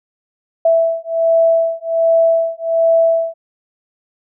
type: beating tone pair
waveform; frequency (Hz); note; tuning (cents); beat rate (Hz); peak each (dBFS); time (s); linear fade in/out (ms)
sine; 659.3 / 660.6; E5 / E5; 0 / +4; 1.3; -14; 0.65-3.34; 5
effects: none